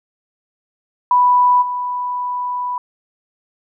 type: tone with level steps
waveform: sine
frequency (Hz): 987.8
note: B5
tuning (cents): 0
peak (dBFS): -9 / -19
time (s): 1.11-2.78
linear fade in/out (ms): 2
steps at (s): 1.61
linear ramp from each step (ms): 20
effects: none